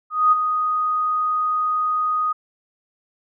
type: tone with ADSR envelope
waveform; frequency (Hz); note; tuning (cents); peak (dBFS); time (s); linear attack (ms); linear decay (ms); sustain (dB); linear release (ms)
sine; 1244.5; D#6; 0; -10; 0.1-2.33; 220; 20; -8; 12
effects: none